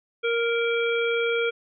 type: harmonic tone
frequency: 466.2 Hz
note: A#4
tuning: in tune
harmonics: 1 / 3 / 5 / 7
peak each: -23 / -29 / -29 / -34 dBFS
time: 0.23-1.51 s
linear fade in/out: 20 ms
effects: none